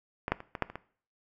clicks, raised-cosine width 0.5 ms, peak -16 / -10 / -27 / -20 / -11 / -27 / -22 dBFS, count 7, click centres 0.281 / 0.32 / 0.404 / 0.552 / 0.623 / 0.7 / 0.756 s, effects noise-tail reverb RT60 0.5 s tail -19 dB re dry

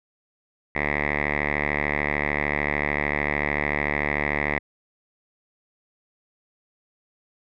5% pulse tone with low-pass filter, 73.42 Hz, D2, in tune, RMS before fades -25 dBFS, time 0.75-4.59 s, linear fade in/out 5 ms, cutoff 2000 Hz, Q 7.4, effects none

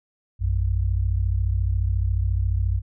sine tone pair together, 58.23 / 92.5 Hz, A#1 / F#2, -1 / 0 cents, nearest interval minor sixth, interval 801 cents, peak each -22 dBFS, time 0.39-2.82 s, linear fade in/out 50 ms, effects none

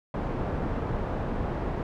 pink low-pass noise, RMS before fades -30 dBFS, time 0.14-1.83 s, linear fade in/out 2 ms, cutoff 950 Hz, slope 12 dB/octave, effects none

